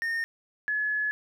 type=tone pair in turn; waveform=triangle / sine; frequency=1833 / 1704.2 Hz; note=A#6 / G#6; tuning=-30 / +44 cents; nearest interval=minor second; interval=126 cents; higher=first; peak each=-25 dBFS; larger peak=neither; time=0.02-0.24 / 0.68-1.11 s; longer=second; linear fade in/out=0 ms; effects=none